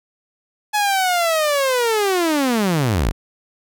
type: linear sweep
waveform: sawtooth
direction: down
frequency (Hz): 850 to 36.92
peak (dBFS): -12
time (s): 0.73-3.12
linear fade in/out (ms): 20
effects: none